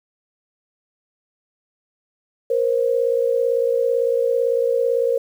sine tone pair together, 472.7 / 530.6 Hz, A#4 / C5, +24 / +24 cents, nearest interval major second, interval 200 cents, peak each -18 / -20 dBFS, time 2.5-5.18 s, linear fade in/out 5 ms, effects 8-bit

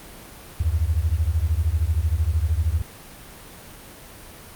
sine beating tone pair, 74 / 87 Hz, D2 / F2, +14 / -6 cents, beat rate 13 Hz, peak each -21 / -22 dBFS, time 0.6-2.82 s, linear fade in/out 5 ms, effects pink hiss -42 dBFS RMS until 4.55 s + Opus 32 kbps

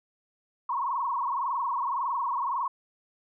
sine tone with frequency modulation, 1026 Hz, C6, 34 cents flat, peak -26 dBFS, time 0.69-2.68 s, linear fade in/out 5 ms, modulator 21.8 Hz, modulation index 4.4, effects none

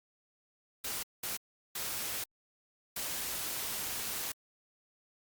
white noise bursts at uneven times, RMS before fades -37 dBFS, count 4, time 0.84-1.03 / 1.23-1.37 / 1.75-2.24 / 2.96-4.32 s, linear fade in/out 5 ms, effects Opus 48 kbps

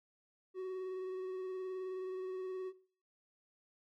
triangle tone with vibrato, 373.3 Hz, F#4, 15 cents sharp, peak -36 dBFS, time 0.54-2.73 s, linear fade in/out 50 ms, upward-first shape sine, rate 19 Hz, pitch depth 18 cents each way, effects noise-tail reverb RT60 0.4 s tail -17 dB re dry

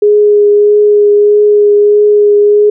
sine tone with vibrato, 414.8 Hz, G#4, 2 cents flat, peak -3 dBFS, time 0.02-2.7 s, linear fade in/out 5 ms, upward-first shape triangle, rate 1.6 Hz, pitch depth 14 cents each way, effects none

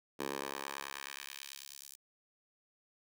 10% pulse tone with high-pass filter sweep, 69.3 Hz, C#2, in tune, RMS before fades -44 dBFS, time 0.19-1.96 s, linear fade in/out 10 ms, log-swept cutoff 360 to 7200 Hz, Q 0.91, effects none

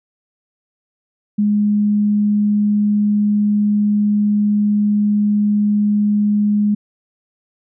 sine tone, 207.7 Hz, G#3, in tune, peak -12 dBFS, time 1.38-6.75 s, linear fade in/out 10 ms, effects none

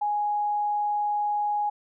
sine tone, 830.6 Hz, G#5, in tune, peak -23 dBFS, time 0.01-1.7 s, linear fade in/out 10 ms, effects none

